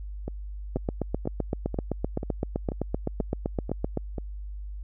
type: two click trains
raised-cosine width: 2 ms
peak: -19 / -13 dBFS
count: 9 / 26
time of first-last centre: 0.28-4.182 / 0.76-3.973 s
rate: 2.05 / 7.78 Hz
effects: added 50 Hz sine -34 dBFS peak until 4.83 s